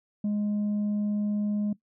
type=tone; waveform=sine; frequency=207.7 Hz; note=G#3; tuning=in tune; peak=-22 dBFS; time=0.24-1.73 s; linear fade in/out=5 ms; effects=noise-tail reverb RT60 0.1 s tail -18 dB re dry + tanh soft clip ceiling -24 dBFS